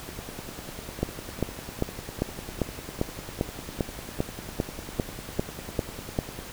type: two click trains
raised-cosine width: 2 ms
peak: -10 / -23 dBFS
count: 14 / 64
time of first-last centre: 1.03-6.189 / 0.09-6.39 s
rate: 2.52 / 10 Hz
effects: pink hiss -41 dBFS RMS until 6.52 s